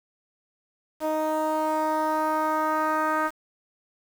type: tone with low-pass filter sweep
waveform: 10% pulse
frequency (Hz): 311.1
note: D#4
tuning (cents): 0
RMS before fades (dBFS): -25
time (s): 1-3.31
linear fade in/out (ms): 50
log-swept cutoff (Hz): 740 to 1400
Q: 2.2
effects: 7-bit